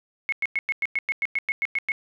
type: tone bursts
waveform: sine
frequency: 2183 Hz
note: C#7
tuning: 27 cents flat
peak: -21 dBFS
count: 13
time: 0.29-1.919 s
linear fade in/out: 0 ms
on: 33 ms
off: 100 ms
effects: none